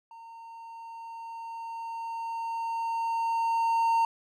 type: tone with level ramp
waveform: triangle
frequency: 916 Hz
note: A#5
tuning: 31 cents flat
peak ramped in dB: -43 to -19 dBFS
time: 0.11-4.05 s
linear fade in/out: 2 ms
effects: none